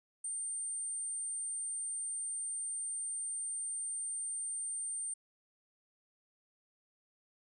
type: tone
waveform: sine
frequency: 8870 Hz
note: C#9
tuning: in tune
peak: -36 dBFS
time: 0.24-5.14 s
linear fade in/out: 5 ms
effects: none